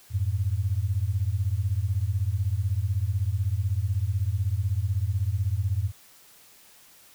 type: beating tone pair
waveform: sine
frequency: 89.3 / 105.3 Hz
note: F2 / G#2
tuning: +39 / +24 cents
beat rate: 16 Hz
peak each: -26 dBFS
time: 0.1-5.92 s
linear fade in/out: 50 ms
effects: white hiss -54 dBFS RMS until 7.14 s